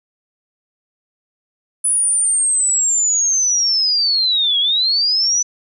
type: linear two-way sweep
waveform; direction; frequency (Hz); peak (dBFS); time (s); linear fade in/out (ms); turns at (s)
sine; down then up; 9956 to 3260 to 6010; -13; 1.84-5.43; 10; 4.59
effects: none